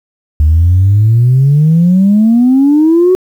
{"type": "exponential sweep", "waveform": "sine", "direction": "up", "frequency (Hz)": [74, 376], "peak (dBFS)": -3, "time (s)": [0.4, 3.15], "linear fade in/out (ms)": 0, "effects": ["tanh soft clip ceiling -1 dBFS", "7-bit"]}